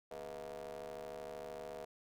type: ring-modulated tone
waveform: 30% pulse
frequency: 73.42 Hz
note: D2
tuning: in tune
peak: -39 dBFS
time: 0.11-1.85 s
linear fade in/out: 5 ms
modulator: 561 Hz
effects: none